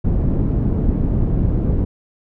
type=low-pass noise; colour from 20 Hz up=pink; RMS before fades=-17 dBFS; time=0.04-1.85 s; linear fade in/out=10 ms; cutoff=260 Hz; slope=12 dB/octave; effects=none